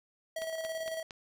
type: tone with tremolo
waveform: square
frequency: 647 Hz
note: E5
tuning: 32 cents flat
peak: -34 dBFS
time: 0.36-1.03 s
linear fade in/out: 5 ms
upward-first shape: square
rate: 18 Hz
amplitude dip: 40%
type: click train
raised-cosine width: 0.2 ms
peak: -25 dBFS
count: 4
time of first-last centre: 0.42-1.108 s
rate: 4.36 Hz
effects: none